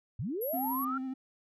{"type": "linear sweep", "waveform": "sine", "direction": "up", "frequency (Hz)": [86.7, 1396], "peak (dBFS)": -32, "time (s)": [0.19, 0.98], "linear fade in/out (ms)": 5}
{"type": "tone", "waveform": "sine", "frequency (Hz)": 11590, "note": "F#9", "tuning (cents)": -37, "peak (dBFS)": -36, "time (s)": [0.41, 0.85], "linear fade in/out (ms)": 10}
{"type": "tone with vibrato", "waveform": "triangle", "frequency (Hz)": 261.6, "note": "C4", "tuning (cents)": 0, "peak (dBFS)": -32, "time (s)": [0.53, 1.14], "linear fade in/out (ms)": 10, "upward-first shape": "sine", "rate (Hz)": 12, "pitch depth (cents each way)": 23}
{"effects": []}